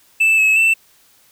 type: tone with pitch steps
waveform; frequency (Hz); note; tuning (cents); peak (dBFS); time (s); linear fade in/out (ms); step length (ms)
triangle; 2639 / 2582 / 2666; E7 / E7 / E7; +1 / -37 / +19; -9; 0.2-0.74; 10; 180
effects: white hiss -53 dBFS RMS until 1.31 s